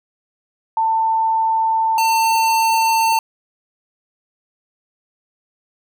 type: tone pair in turn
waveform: sine / square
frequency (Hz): 893 / 898.7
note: A5 / A5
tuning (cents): +25 / +36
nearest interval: unison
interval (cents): 11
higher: second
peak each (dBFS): -14 / -14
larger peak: neither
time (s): 0.77-1.98 / 1.98-3.19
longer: neither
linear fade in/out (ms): 2
effects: none